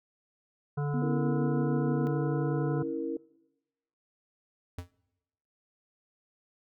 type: harmonic tone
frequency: 145 Hz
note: D3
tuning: 22 cents flat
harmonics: 1 / 3 / 5 / 7 / 9 / 10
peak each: -28 / -38 / -42 / -45 / -47 / -48 dBFS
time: 0.77-2.83 s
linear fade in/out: 10 ms
type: tone with tremolo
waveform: sine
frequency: 245.4 Hz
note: B3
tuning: 11 cents flat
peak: -29 dBFS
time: 0.94-2.07 s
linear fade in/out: 0 ms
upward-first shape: sine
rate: 6.5 Hz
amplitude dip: 40%
type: chord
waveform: sine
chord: A# diminished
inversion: first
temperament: equal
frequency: 277.2 / 329.6 / 466.2 Hz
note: C#4 / E4 / A#4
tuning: 0 / 0 / 0 cents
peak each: -37 / -34 / -35 dBFS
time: 1.02-3.17 s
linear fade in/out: 2 ms
type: tone with exponential decay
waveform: square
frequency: 88.1 Hz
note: F2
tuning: 16 cents sharp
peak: -33 dBFS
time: 4.78-4.91 s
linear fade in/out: 5 ms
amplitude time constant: 28 ms
effects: noise-tail reverb RT60 1.0 s tail -23 dB re dry